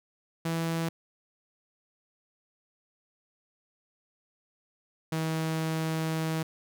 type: tone pair in turn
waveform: sawtooth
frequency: 164.81 / 160.12 Hz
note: E3 / D#3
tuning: 0 / +50 cents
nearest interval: unison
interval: 50 cents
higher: first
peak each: -24 dBFS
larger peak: neither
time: 0.45-0.89 / 5.12-6.43 s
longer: second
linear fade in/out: 5 ms
effects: none